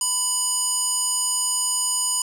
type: tone with band-pass filter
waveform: square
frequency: 990 Hz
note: B5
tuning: 4 cents sharp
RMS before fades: -23 dBFS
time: 0.01-2.22 s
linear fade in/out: 2 ms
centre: 8100 Hz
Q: 4
effects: none